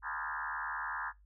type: tone with frequency modulation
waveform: sine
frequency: 1318.5 Hz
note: E6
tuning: in tune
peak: -35 dBFS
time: 0.02-1.13 s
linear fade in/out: 50 ms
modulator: 75.2 Hz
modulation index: 5.7
effects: noise-tail reverb RT60 0.2 s tail -22 dB re dry + added 50 Hz sine -59 dBFS peak until 1.25 s